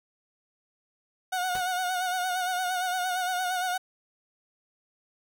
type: tone with vibrato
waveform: 30% pulse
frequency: 731 Hz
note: F#5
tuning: 21 cents flat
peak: -24 dBFS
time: 1.32-3.78 s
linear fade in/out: 10 ms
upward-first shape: sine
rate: 8.7 Hz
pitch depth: 44 cents each way
type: noise with exponential decay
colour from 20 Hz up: pink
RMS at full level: -35 dBFS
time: 1.55-1.67 s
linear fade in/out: 0 ms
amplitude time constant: 25 ms
effects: none